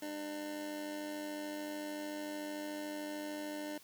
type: tone with amplitude modulation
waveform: 25% pulse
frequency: 300.6 Hz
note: D4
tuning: 40 cents sharp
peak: -34 dBFS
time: 0.02-3.78 s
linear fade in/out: 5 ms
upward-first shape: sine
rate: 93.5 Hz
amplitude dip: 45%
effects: white hiss -60 dBFS RMS until 3.83 s